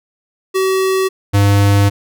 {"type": "tone pair in turn", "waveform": "square", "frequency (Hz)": [380, 100.65], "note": ["F#4", "G2"], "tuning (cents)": [46, 46], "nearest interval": "octave + major seventh", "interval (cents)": 2300, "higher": "first", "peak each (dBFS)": [-13, -9], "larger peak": "second", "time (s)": [[0.54, 1.09], [1.33, 1.9]], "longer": "second", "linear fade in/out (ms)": 20, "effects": []}